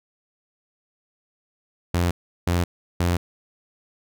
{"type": "tone bursts", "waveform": "sawtooth", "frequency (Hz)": 87.3, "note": "F2", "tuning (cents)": 0, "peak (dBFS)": -15, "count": 3, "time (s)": [1.94, 3.17], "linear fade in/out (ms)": 5, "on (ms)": 170, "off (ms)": 360, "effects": []}